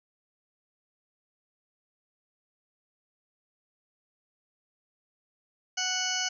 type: harmonic tone with a mistuned harmonic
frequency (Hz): 740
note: F#5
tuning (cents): 0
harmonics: 1 / 2 / 3 / 4 / 6 / 7 / 8 / 9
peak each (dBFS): -38 / -35 / -38 / -33 / -37 / -36 / -35 / -37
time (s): 5.77-6.29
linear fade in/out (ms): 10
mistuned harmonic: 9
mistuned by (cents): -42
effects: none